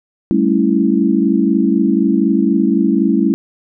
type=chord; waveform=sine; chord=A dominant seventh; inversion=third; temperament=equal; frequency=196 / 220 / 277.2 / 329.6 Hz; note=G3 / A3 / C#4 / E4; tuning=0 / 0 / 0 / 0 cents; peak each=-16 dBFS; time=0.31-3.34 s; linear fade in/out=0 ms; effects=none